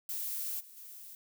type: noise with level steps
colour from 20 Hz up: violet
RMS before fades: -37 / -54 / -49 dBFS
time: 0.09-1.15 s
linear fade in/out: 2 ms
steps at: 0.59 / 0.76 s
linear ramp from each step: 20 ms
effects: none